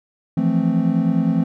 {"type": "chord", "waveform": "triangle", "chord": "F major seventh", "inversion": "third", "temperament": "equal", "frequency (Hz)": [164.81, 174.61, 220, 261.6], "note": ["E3", "F3", "A3", "C4"], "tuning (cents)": [0, 0, 0, 0], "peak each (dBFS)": -19, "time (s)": [0.37, 1.44], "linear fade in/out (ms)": 5, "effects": []}